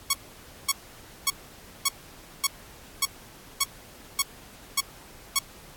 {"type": "tone bursts", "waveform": "5% pulse", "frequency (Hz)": 1108.7, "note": "C#6", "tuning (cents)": 0, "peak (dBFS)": -8, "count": 10, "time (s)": [0.1, 5.39], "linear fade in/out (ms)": 5, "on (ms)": 34, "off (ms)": 550, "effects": ["pink hiss -49 dBFS RMS until 5.76 s", "AAC 64 kbps"]}